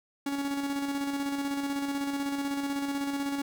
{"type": "tone with tremolo", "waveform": "45% pulse", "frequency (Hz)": 280, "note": "C#4", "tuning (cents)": 18, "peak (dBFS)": -28, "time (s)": [0.26, 3.42], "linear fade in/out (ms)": 5, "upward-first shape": "square", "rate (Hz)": 16, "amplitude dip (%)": 35, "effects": []}